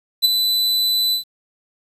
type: tone with ADSR envelope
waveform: 45% pulse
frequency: 3997 Hz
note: B7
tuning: 20 cents sharp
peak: -9 dBFS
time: 0.22-1.24 s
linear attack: 28 ms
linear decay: 18 ms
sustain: -7 dB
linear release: 110 ms
effects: resampled to 32000 Hz + 8-bit